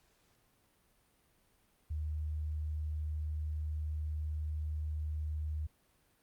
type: tone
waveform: sine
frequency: 76.6 Hz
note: D#2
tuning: 27 cents flat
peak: -34 dBFS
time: 1.9-5.67 s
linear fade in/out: 10 ms
effects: pink hiss -71 dBFS RMS until 6.22 s + Opus 48 kbps